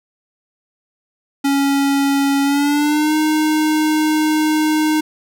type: tone with pitch glide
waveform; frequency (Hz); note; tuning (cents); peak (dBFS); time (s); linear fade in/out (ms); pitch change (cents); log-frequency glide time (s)
square; 278.2 to 308.7; C#4 to D#4; +6 to -14; -14; 1.44-5.01; 10; +180; 2.43-3.15
effects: none